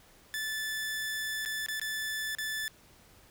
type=tone with dropouts; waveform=sawtooth; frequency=1748 Hz; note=A6; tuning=12 cents flat; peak=-29 dBFS; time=0.34-2.68 s; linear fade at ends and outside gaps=0 ms; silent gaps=1.451-1.459 / 1.662-1.685 / 1.797-1.815 / 2.35-2.385 s; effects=pink hiss -59 dBFS RMS until 3.3 s